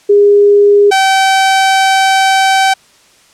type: tone pair in turn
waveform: sine / sawtooth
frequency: 408 / 770.2 Hz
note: G#4 / G5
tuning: -31 / -31 cents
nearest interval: major seventh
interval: 1100 cents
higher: second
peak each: -3 dBFS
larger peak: neither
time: 0.09-0.91 / 0.91-2.74 s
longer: second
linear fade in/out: 10 ms
effects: white hiss -46 dBFS RMS until 3.33 s + low-pass 8000 Hz 12 dB/octave